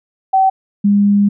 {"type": "tone pair in turn", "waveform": "sine", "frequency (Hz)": [766, 202.9], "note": ["G5", "G#3"], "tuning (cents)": [-40, -40], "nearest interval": "octave + major seventh", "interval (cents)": 2300, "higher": "first", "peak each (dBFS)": -8, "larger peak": "neither", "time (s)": [[0.33, 0.5], [0.84, 1.29]], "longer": "second", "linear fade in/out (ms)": 10, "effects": []}